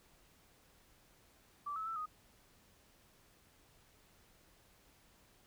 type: tone with pitch steps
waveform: sine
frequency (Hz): 1163 / 1298 / 1328 / 1245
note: D6 / E6 / E6 / D#6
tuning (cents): -17 / -27 / +12 / +1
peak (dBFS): -38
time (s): 1.66-2.06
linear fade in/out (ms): 10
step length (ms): 100
effects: pink hiss -67 dBFS RMS until 5.46 s